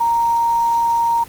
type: tone with quantisation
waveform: sine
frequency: 931 Hz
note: A#5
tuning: 2 cents flat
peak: -13 dBFS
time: 0-1.24 s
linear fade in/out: 10 ms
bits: 6
effects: pink hiss -40 dBFS RMS until 1.28 s + Opus 24 kbps